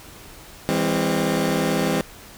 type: chord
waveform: 20% pulse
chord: E augmented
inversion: none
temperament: equal with one note detuned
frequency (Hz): 164.81 / 202.8 / 261.6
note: E3 / G#3 / B#3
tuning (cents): 0 / -41 / 0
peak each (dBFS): -19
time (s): 0.69-2.01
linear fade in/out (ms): 0
effects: pink hiss -43 dBFS RMS until 2.37 s